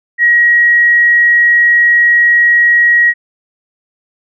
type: tone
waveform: sine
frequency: 1900 Hz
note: A#6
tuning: 33 cents sharp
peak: -5 dBFS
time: 0.18-3.14 s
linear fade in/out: 50 ms
effects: none